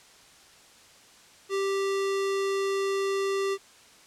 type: tone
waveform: square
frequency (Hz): 392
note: G4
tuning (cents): 0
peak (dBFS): -26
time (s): 1.49-3.58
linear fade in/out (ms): 50
effects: white hiss -54 dBFS RMS until 4.06 s + low-pass 8000 Hz 12 dB/octave